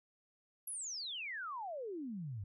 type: exponential sweep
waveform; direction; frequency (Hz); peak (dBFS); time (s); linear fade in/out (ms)
sine; down; 11540 to 92.5; -40; 0.67-2.44; 5
effects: none